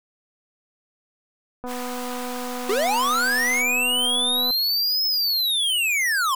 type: click train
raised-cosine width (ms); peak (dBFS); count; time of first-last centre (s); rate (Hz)
1; -20; 712; 1.64-4.507; 248
type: high-pass noise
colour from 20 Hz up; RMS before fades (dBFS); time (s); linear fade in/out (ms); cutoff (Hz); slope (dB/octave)
pink; -37; 1.66-3.64; 50; 830; 48
type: linear two-way sweep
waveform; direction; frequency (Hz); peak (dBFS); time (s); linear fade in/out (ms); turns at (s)
square; up then down; 360 to 5220 to 998; -20; 2.69-6.35; 5; 5.06
effects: none